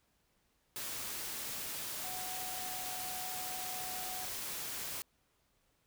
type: tone in noise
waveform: sine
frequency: 740 Hz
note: F#5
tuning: in tune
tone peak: -45 dBFS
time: 2.04-4.25 s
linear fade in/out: 0 ms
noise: white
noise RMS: -41 dBFS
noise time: 0.76-5.02 s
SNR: -7 dB
effects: pink hiss -75 dBFS RMS until 5.86 s